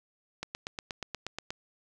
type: click train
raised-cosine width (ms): 0.2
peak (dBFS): -18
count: 10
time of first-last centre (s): 0.43-1.505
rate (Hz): 8.37
effects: none